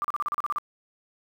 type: tone bursts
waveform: sine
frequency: 1184 Hz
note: D6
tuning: 14 cents sharp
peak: -24 dBFS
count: 10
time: 0.02-0.584 s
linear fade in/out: 0 ms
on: 24 ms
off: 36 ms
effects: 9-bit